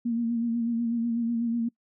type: tone with vibrato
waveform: sine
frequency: 233.1 Hz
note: A#3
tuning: in tune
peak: -24 dBFS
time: 0.05-1.69 s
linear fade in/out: 10 ms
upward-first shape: sine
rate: 8.1 Hz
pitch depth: 38 cents each way
effects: noise-tail reverb RT60 0.1 s tail -24 dB re dry